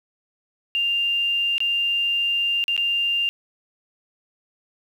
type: tone with dropouts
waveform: sine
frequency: 2794 Hz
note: F7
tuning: in tune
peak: -19 dBFS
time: 0.75-3.29 s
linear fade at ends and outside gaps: 0 ms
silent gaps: 1.581-1.604 / 2.64-2.681 / 2.765-2.777 s
effects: 8-bit